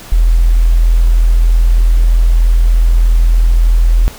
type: tone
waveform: sine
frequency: 41.61 Hz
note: E1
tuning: 17 cents sharp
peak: -5 dBFS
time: 0.12-4.08 s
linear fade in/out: 0 ms
effects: pink hiss -33 dBFS RMS until 4.18 s